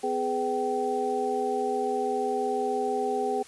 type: tone cluster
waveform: sine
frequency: 251.8 / 416.9 / 497.3 / 771 Hz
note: B3 / G#4 / B4 / G5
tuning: +34 / +7 / +12 / -29 cents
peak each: -35 / -28 / -34 / -29 dBFS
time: 0.03-3.43 s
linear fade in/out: 10 ms
effects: white hiss -50 dBFS RMS until 3.47 s + resampled to 24000 Hz